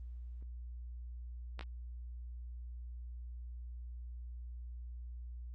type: clicks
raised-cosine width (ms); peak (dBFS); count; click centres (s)
0.3; -28; 2; 1.593 / 1.61
effects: added 60 Hz sine -43 dBFS peak until 5.54 s + Opus 24 kbps